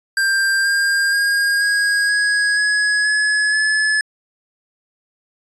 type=tone with pitch steps; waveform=square; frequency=1586 / 1604.4 / 1623.1 / 1641.9 / 1661 / 1680.3 / 1699.8 / 1719.6 Hz; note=G6 / G6 / G#6 / G#6 / G#6 / G#6 / G#6 / A6; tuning=+20 / +40 / -40 / -20 / 0 / +20 / +40 / -40 cents; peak=-15 dBFS; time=0.17-4.01 s; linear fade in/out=2 ms; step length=480 ms; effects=resampled to 24000 Hz